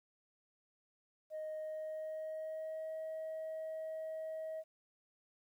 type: tone with pitch glide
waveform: sine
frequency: 622.3 to 635.7 Hz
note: D#5 to D#5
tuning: 0 to +37 cents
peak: -38 dBFS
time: 1.3-4.64 s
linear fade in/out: 50 ms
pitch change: +37 cents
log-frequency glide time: 1.58-2.93 s
effects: tanh soft clip ceiling -38 dBFS + 12-bit